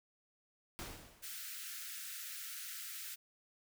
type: noise with exponential decay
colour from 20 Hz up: pink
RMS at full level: -43 dBFS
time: 0.79-1.53 s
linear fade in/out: 0 ms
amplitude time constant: 160 ms
type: high-pass noise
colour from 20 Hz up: white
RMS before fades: -46 dBFS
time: 1.22-3.16 s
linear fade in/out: 20 ms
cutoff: 1300 Hz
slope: 96 dB/octave
effects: none

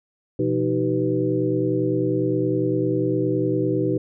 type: tone cluster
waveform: sine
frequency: 125 / 172.6 / 313.4 / 383.3 / 494.4 Hz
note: B2 / F3 / D#4 / G4 / B4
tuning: +21 / -20 / +13 / -39 / +2 cents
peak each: -26 / -30 / -23 / -24 / -27 dBFS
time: 0.39-3.98 s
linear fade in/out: 5 ms
effects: none

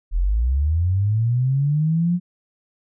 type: linear sweep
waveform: sine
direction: up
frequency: 37.77 to 180 Hz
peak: -16 dBFS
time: 0.11-2.2 s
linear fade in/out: 50 ms
effects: none

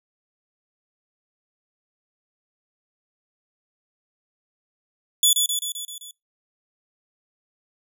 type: tone with echo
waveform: 15% pulse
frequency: 3438 Hz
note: A7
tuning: 41 cents flat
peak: -7 dBFS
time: 5.23-5.33 s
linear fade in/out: 2 ms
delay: 130 ms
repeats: 6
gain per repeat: -4 dB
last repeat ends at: 6.11 s
effects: noise-tail reverb RT60 0.2 s tail -24 dB re dry

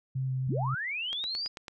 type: tone with vibrato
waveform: sine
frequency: 131 Hz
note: C3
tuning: 2 cents sharp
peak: -28 dBFS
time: 0.15-0.75 s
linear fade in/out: 10 ms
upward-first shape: square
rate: 3.6 Hz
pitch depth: 10 cents each way
type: linear sweep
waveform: sine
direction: up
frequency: 69.6 to 4978 Hz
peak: -31 dBFS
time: 0.47-1.48 s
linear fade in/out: 10 ms
type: click train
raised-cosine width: 0.2 ms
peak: -23 dBFS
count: 6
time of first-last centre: 1.13-1.682 s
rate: 9.06 Hz
effects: none

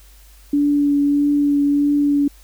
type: tone with vibrato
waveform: sine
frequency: 287.6 Hz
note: D4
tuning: 36 cents flat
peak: -13 dBFS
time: 0.53-2.28 s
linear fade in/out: 5 ms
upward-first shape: triangle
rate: 1.6 Hz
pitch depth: 15 cents each way
effects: added 50 Hz sine -44 dBFS peak until 2.43 s + white hiss -51 dBFS RMS until 2.43 s

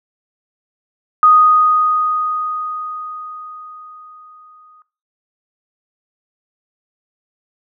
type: tone with exponential decay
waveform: sine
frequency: 1243 Hz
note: D#6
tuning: 2 cents flat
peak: -5 dBFS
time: 1.23-4.82 s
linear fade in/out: 1 ms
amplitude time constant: 780 ms
effects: noise-tail reverb RT60 0.3 s tail -17 dB re dry

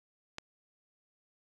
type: click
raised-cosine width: 0.2 ms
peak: -21 dBFS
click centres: 0.384 s
effects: resampled to 24000 Hz

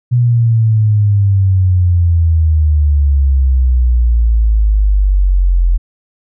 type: exponential sweep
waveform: sine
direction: down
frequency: 123.47 to 42.53 Hz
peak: -7 dBFS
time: 0.11-5.78 s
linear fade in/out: 20 ms
effects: none

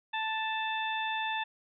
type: harmonic tone with a mistuned harmonic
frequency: 880 Hz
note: A5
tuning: in tune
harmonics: 1 / 2 / 3 / 4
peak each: -33 / -36 / -38 / -39 dBFS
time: 0.13-1.44 s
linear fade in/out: 10 ms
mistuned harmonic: 4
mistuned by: +16 cents
effects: none

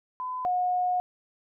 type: tone pair in turn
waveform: sine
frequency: 1010 / 724.5 Hz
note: B5 / F#5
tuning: +39 / -37 cents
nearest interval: tritone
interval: 576 cents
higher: first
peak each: -30 / -23 dBFS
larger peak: second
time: 0.2-0.45 / 0.45-1 s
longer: second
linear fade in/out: 0 ms
effects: none

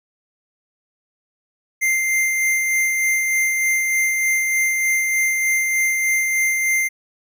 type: tone with tremolo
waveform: square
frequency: 2093 Hz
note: C7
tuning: in tune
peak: -16 dBFS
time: 1.81-6.89 s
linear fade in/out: 20 ms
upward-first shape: sine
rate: 3.3 Hz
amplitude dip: 30%
effects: none

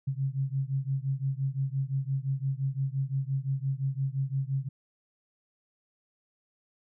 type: beating tone pair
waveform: sine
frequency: 133.1 / 138.9 Hz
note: C3 / C#3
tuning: +30 / +4 cents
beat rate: 5.8 Hz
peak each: -30 / -31 dBFS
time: 0.07-4.69 s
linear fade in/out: 10 ms
effects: none

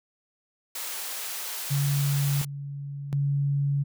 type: high-pass noise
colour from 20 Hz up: white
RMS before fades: -34 dBFS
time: 0.75-2.45 s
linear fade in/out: 5 ms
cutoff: 520 Hz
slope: 12 dB/octave
type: tone with tremolo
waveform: sine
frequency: 141.2 Hz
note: C#3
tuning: 32 cents sharp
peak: -22 dBFS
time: 1.7-3.84 s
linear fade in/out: 20 ms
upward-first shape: square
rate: 0.7 Hz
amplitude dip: 70%
effects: none

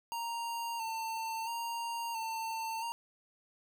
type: tone with vibrato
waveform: square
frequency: 915 Hz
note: A#5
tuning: 32 cents flat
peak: -36 dBFS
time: 0.12-2.92 s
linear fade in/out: 0 ms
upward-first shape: square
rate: 0.74 Hz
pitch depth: 32 cents each way
effects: none

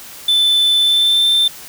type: tone with pitch glide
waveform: triangle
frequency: 3520 to 3565 Hz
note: A7 to A7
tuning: 0 to +22 cents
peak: -9 dBFS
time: 0.28-1.48 s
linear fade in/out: 5 ms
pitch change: +22 cents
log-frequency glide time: 0.8-1.28 s
effects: white hiss -35 dBFS RMS until 1.68 s

